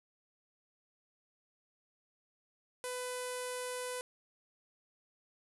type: tone with low-pass filter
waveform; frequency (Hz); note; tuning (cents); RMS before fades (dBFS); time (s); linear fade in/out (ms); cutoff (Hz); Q
sawtooth; 500; B4; +21; -40; 2.84-4.01; 0; 10000; 3.8
effects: none